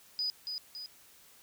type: tone with echo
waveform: sine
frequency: 4963 Hz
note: D#8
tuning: 5 cents flat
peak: -30 dBFS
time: 0.19-0.3 s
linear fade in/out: 0 ms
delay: 280 ms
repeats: 2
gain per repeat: -5 dB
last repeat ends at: 0.86 s
effects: white hiss -59 dBFS RMS until 1.42 s